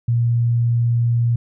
sine tone, 118.2 Hz, A#2, 24 cents sharp, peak -14 dBFS, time 0.08-1.36 s, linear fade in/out 5 ms, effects none

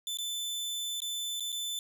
sawtooth tone with dropouts, 3520 Hz, A7, in tune, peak -30 dBFS, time 0.07-1.79 s, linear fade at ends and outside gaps 1 ms, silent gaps 0.172-0.186 / 1.003-1.019 / 1.398-1.405 / 1.52-1.526 s, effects none

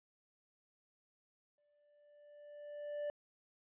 triangle tone with exponential growth, 587.3 Hz, D5, in tune, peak -34 dBFS, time 1.58-3.1 s, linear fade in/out 1 ms, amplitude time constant 330 ms, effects resampled to 8000 Hz

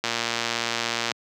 click train, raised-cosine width 0.2 ms, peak -7 dBFS, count 127, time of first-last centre 0.04-1.117 s, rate 117 Hz, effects high-pass 150 Hz 12 dB/octave

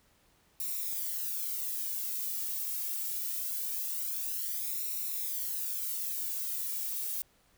violet noise with flanger, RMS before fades -35 dBFS, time 0.6-7.22 s, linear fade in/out 0 ms, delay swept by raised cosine 0.62 to 2.02 ms, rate 0.23 Hz, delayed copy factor -0.7, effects pink hiss -67 dBFS RMS until 7.57 s

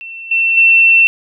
sine tone with level steps, 2695 Hz, E7, 38 cents sharp, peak -26 / -10 / -5 dBFS, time 0.01-1.07 s, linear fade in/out 0 ms, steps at 0.31 / 0.57 s, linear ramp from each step 5 ms, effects none

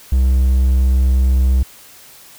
triangle tone, 64.5 Hz, C2, 24 cents flat, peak -8 dBFS, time 0.12-1.63 s, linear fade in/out 5 ms, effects white hiss -42 dBFS RMS until 2.38 s

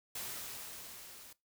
white noise with level ramp, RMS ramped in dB -41 to -54 dBFS, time 0.15-1.33 s, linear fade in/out 5 ms, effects noise-tail reverb RT60 0.2 s tail -20 dB re dry

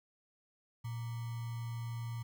sine tone with sample-and-hold, 116.54 Hz, A#2, in tune, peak -37 dBFS, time 0.84-2.23 s, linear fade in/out 10 ms, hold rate 1050 Hz, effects none

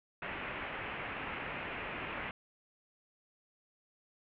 white low-pass noise, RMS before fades -41 dBFS, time 0.22-2.31 s, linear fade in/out 2 ms, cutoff 2700 Hz, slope 48 dB/octave, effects none

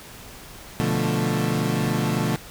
30% pulse chord, B half-diminished seventh, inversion none, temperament equal, 123.47 / 146.83 / 174.61 / 220 Hz, B2 / D3 / F3 / A3, 0 / 0 / 0 / 0 cents, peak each -24 dBFS, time 0.8-2.36 s, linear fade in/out 0 ms, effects pink hiss -42 dBFS RMS until 2.5 s

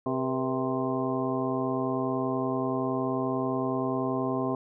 harmonic tone with a mistuned harmonic, 130.81 Hz, C3, in tune, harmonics 1 / 2 / 3 / 4 / 5 / 6 / 7 / 8, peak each -36 / -30 / -32 / -37 / -34 / -39 / -43 / -35 dBFS, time 0.06-4.55 s, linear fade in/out 2 ms, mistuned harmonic 4, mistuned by -140 cents, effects none

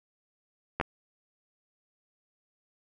clicks, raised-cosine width 0.5 ms, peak -13 dBFS, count 2, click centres 0.8 / 0.812 s, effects none

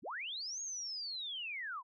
sine linear two-way sweep, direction up then down, 101.3 to 6645 to 934 Hz, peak -39 dBFS, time 0.02-1.83 s, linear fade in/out 50 ms, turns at 0.61 s, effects none

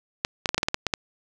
clicks, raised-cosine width 0.2 ms, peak -5 dBFS, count 10, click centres 0.249 / 0.458 / 0.491 / 0.545 / 0.58 / 0.631 / 0.685 / 0.744 / 0.867 / 0.938 s, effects none

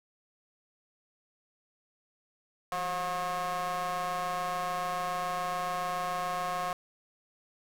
35% pulse ring-modulated tone, 182.7 Hz, F#3, 22 cents flat, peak -26 dBFS, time 2.72-6.73 s, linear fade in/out 2 ms, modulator 900 Hz, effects none

